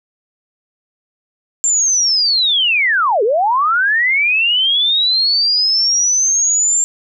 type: linear two-way sweep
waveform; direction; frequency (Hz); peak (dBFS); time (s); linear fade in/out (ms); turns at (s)
sine; down then up; 7390 to 392 to 7390; -11; 1.64-6.84; 0; 3.23
effects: none